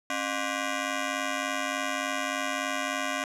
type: ring-modulated tone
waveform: 10% pulse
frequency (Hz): 441.4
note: A4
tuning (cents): +5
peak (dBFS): -17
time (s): 0.1-3.24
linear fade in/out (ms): 2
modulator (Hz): 169
effects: low-pass 9000 Hz 12 dB/octave